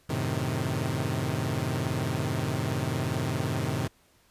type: chord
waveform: sawtooth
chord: F# diminished seventh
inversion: none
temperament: equal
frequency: 92.5 / 110 / 130.81 / 155.56 Hz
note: F#2 / A2 / C3 / Eb3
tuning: 0 / 0 / 0 / 0 cents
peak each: -31 / -29 / -27 / -29 dBFS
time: 0.09-3.88 s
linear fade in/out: 10 ms
effects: pink hiss -63 dBFS RMS until 4.3 s + resampled to 32000 Hz